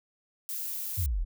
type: noise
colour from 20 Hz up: violet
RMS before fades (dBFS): -35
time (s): 0.49-1.06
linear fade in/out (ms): 0
type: exponential sweep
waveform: sine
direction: down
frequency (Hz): 103.83 to 34.57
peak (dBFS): -26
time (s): 0.97-1.25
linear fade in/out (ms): 20
effects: none